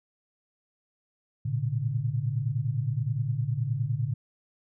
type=tone cluster; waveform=sine; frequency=111.8 / 121.5 / 143.1 Hz; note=A2 / B2 / D3; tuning=+28 / -28 / -45 cents; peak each=-30 dBFS; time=1.45-4.14 s; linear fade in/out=10 ms; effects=none